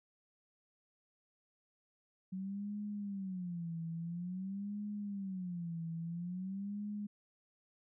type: tone with vibrato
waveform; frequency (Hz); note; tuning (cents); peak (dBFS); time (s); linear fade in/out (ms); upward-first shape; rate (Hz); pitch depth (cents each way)
sine; 185; F#3; 0; -38; 2.32-7.07; 10; sine; 0.49; 200
effects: none